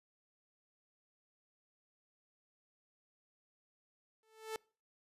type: tone with exponential growth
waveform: sawtooth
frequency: 440 Hz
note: A4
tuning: in tune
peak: -32 dBFS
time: 4.23-4.56 s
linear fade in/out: 1 ms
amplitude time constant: 71 ms
effects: noise-tail reverb RT60 0.4 s tail -25 dB re dry + resampled to 32000 Hz